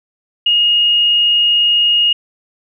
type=tone; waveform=sine; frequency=2862 Hz; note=F7; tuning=42 cents sharp; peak=-9 dBFS; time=0.46-2.13 s; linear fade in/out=5 ms; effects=none